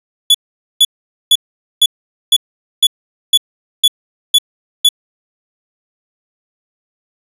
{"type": "tone bursts", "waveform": "45% pulse", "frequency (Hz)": 3423, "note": "A7", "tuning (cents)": -48, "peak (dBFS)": -5, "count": 10, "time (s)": [0.3, 4.89], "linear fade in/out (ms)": 5, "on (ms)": 45, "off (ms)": 460, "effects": ["resampled to 32000 Hz"]}